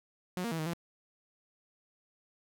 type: tone with pitch steps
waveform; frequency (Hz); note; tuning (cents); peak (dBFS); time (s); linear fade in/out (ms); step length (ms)
sawtooth; 181.2 / 233.9 / 163.3 / 156.4 / 170.1; F#3 / A#3 / E3 / D#3 / F3; -36 / +6 / -16 / +9 / -45; -29; 0.37-0.735; 0; 73
effects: none